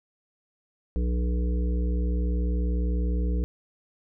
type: harmonic tone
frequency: 60.2 Hz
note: B1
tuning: 44 cents flat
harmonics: 1 / 3 / 5 / 7 / 8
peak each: -23 / -33 / -37 / -40 / -41 dBFS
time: 0.96-3.44 s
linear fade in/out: 0 ms
effects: none